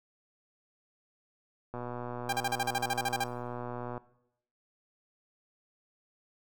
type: click train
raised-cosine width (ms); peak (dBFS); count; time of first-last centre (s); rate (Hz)
1; -25; 274; 1.74-3.978; 122
type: tone bursts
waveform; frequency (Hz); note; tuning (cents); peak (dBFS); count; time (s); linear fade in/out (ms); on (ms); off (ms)
sawtooth; 796; G5; +26; -24; 13; 2.29-3.24; 5; 38; 38
effects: noise-tail reverb RT60 0.8 s tail -19 dB re dry